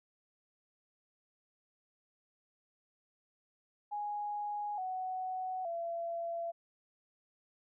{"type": "tone with pitch steps", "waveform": "sine", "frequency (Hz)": [829, 745, 677], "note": ["G#5", "F#5", "E5"], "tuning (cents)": [-3, 12, 46], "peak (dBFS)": -35, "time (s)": [3.91, 6.52], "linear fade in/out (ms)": 20, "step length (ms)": 870, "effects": []}